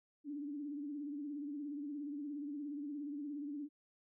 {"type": "tone with vibrato", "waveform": "sine", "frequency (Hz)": 290, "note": "D4", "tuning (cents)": -22, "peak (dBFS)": -40, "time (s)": [0.24, 3.69], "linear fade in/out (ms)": 50, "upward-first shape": "sine", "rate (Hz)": 17, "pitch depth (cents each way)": 73, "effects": []}